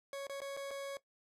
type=tone with dropouts; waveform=40% pulse; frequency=554.4 Hz; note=C#5; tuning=in tune; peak=-39 dBFS; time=0.13-0.97 s; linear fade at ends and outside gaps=1 ms; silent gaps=0.269-0.296 / 0.404-0.417 / 0.567-0.572 / 0.708-0.712 s; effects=noise-tail reverb RT60 0.1 s tail -17 dB re dry + low-pass 12000 Hz 12 dB/octave